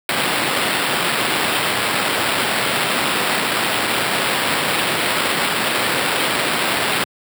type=noise with sample-and-hold; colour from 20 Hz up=blue; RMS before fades=-19 dBFS; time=0.09-7.04 s; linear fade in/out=2 ms; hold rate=6300 Hz; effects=high-pass 150 Hz 12 dB/octave